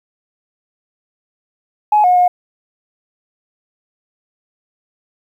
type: tone with pitch steps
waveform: sine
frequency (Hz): 843 / 723 / 718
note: G#5 / F#5 / F5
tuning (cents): +26 / -40 / +48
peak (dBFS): -7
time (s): 1.92-2.28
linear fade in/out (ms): 5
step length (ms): 120
effects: tanh soft clip ceiling -3 dBFS + 8-bit